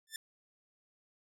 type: tone with exponential growth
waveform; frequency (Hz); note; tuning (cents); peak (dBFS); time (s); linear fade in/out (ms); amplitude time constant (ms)
10% pulse; 1773; A6; +13; -27; 0.07-0.16; 2; 18
effects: none